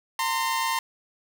sawtooth tone pair together, 914.2 / 1042 Hz, A#5 / C6, -34 / -7 cents, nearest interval major second, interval 227 cents, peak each -23 dBFS, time 0.19-0.79 s, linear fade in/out 2 ms, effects none

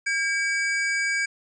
square tone pair together, 1616 / 2285 Hz, G#6 / D7, -48 / -48 cents, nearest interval tritone, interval 600 cents, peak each -26 dBFS, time 0.06-1.26 s, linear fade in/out 10 ms, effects resampled to 22050 Hz

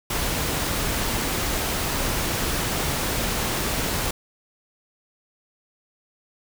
pink noise, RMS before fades -25 dBFS, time 0.1-4.11 s, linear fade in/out 5 ms, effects none

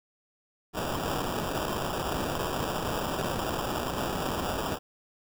blue noise with sample-and-hold, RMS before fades -31 dBFS, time 0.73-4.79 s, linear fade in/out 50 ms, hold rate 2100 Hz, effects none

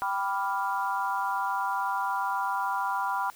sine chord, G dominant seventh, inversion none, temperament equal, 784 / 987.8 / 1174.7 / 1396.9 Hz, G5 / B5 / D6 / F6, 0 / 0 / 0 / 0 cents, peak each -32 / -29 / -35 / -34 dBFS, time 0.02-3.3 s, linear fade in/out 0 ms, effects white hiss -53 dBFS RMS until 3.35 s

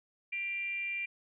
sine tone with frequency modulation, 2369 Hz, D7, 14 cents sharp, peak -33 dBFS, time 0.32-1.06 s, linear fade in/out 10 ms, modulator 402 Hz, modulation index 0.43, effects none

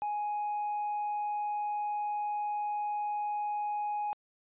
triangle tone with tanh clipping, 833 Hz, G#5, 5 cents sharp, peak -31 dBFS, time 0.02-4.13 s, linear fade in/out 0 ms, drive 6 dB, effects resampled to 8000 Hz

